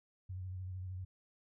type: tone with vibrato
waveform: sine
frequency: 92.5 Hz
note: F#2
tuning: in tune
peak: -40 dBFS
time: 0.29-1.05 s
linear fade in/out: 10 ms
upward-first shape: sine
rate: 13 Hz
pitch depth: 40 cents each way
effects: none